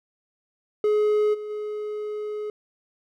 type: tone with level steps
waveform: triangle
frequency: 422.1 Hz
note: G#4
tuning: 28 cents sharp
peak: -16 / -29 / -26 dBFS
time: 0.84-2.5 s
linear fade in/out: 2 ms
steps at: 1.33 / 1.49 s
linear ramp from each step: 20 ms
effects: none